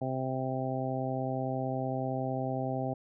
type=harmonic tone; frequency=130.81 Hz; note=C3; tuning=in tune; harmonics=1 / 2 / 3 / 4 / 5 / 6; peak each=-35 / -36 / -41 / -39 / -37 / -38 dBFS; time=0.01-2.94 s; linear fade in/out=10 ms; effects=none